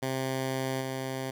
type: tone with level steps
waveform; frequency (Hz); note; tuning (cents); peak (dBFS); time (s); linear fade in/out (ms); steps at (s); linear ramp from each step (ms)
10% pulse; 132; C3; +16; -21 / -24; 0.02-1.31; 10; 0.8; 20
effects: none